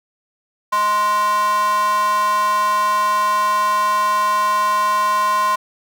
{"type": "tone with high-pass filter", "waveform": "square", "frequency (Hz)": 209, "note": "G#3", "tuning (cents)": 11, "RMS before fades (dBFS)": -17, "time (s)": [0.72, 5.56], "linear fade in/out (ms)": 10, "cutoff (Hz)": 1000, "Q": 6.6, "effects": []}